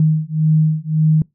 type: beating tone pair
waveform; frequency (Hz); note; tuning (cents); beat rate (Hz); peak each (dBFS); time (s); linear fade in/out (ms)
sine; 155.3 / 157.1; D#3 / D#3; -3 / +17; 1.8; -15; 0-1.22; 2
effects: noise-tail reverb RT60 0.2 s tail -25 dB re dry